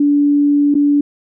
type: tone with dropouts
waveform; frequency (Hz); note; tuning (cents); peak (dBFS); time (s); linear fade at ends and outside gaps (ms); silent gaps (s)
sine; 288.8; D4; -29; -9; 0-1.01; 5; 0.743-0.751
effects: none